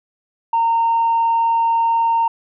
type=tone; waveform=sine; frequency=919 Hz; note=A#5; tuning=25 cents flat; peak=-12 dBFS; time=0.53-2.28 s; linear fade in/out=5 ms; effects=tanh soft clip ceiling -10 dBFS